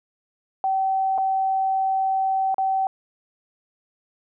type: tone with dropouts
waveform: sine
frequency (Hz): 768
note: G5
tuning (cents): -36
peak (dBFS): -19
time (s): 0.64-2.87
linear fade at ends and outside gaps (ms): 1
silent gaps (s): 1.179-1.183 / 2.544-2.582
effects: none